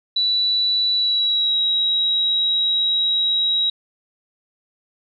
sine tone with pitch glide, 3952 to 3842 Hz, B7 to B7, 0 to -48 cents, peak -16 dBFS, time 0.16-3.7 s, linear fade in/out 5 ms, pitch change -48 cents, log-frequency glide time 0.94-1.58 s, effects none

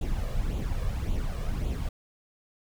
brown noise with flanger, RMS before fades -29 dBFS, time 0.01-1.89 s, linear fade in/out 5 ms, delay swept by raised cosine 0.28 to 1.78 ms, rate 1.8 Hz, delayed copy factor +0.6, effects none

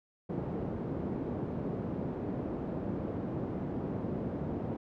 pink band-pass noise, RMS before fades -36 dBFS, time 0.29-4.77 s, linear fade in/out 10 ms, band 130 to 450 Hz, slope 12 dB/octave, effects none

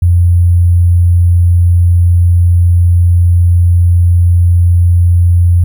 sine tone with sample-and-hold, 87.31 Hz, F2, in tune, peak -4 dBFS, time 0.02-5.64 s, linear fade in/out 5 ms, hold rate 11025 Hz, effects none

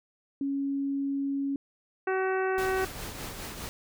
sine tone, 277.2 Hz, C#4, in tune, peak -27 dBFS, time 0.41-1.56 s, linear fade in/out 2 ms
harmonic tone, 378.2 Hz, F#4, 38 cents sharp, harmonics 1 / 2 / 3 / 4 / 5 / 6 / 7, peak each -27 / -33 / -37 / -34 / -39 / -47 / -45 dBFS, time 2.07-2.85 s, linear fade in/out 5 ms
pink noise with tremolo, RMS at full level -37 dBFS, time 2.58-3.69 s, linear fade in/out 0 ms, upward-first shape triangle, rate 4.9 Hz, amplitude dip 45%
effects none

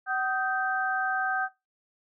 sine tone cluster, 757 / 1253 / 1561 Hz, F#5 / D#6 / G6, +39 / +12 / -8 cents, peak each -30 / -33 / -28 dBFS, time 0.06-1.49 s, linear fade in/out 50 ms, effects noise-tail reverb RT60 0.2 s tail -17 dB re dry

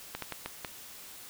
slowing click train, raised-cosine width 0.3 ms, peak -19 dBFS, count 5, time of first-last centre 0.15-0.648 s, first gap 73 ms, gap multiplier 1.37, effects white hiss -48 dBFS RMS until 1.29 s

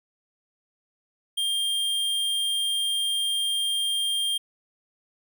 square tone, 3200 Hz, G7, 35 cents sharp, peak -24 dBFS, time 1.37-4.38 s, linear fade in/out 10 ms, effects 11-bit

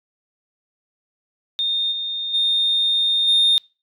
sine tone with level steps, 3654 Hz, A#7, 35 cents flat, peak -18 / -23 / -15 / -11 dBFS, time 1.59-3.58 s, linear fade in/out 0 ms, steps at 1.91 / 2.33 / 3.27 s, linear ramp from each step 20 ms, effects noise-tail reverb RT60 0.3 s tail -25 dB re dry + tanh soft clip ceiling -10 dBFS

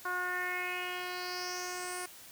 10% pulse tone with low-pass filter sweep, 361 Hz, F#4, 43 cents flat, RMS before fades -37 dBFS, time 0.05-2.06 s, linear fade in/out 5 ms, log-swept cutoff 1300 to 10000 Hz, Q 4.4, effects white hiss -52 dBFS RMS until 2.31 s

